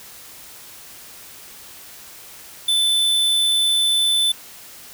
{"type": "tone", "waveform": "square", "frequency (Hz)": 3517, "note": "A7", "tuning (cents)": -1, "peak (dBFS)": -16, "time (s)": [2.68, 4.32], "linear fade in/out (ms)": 5, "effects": ["white hiss -41 dBFS RMS until 4.93 s"]}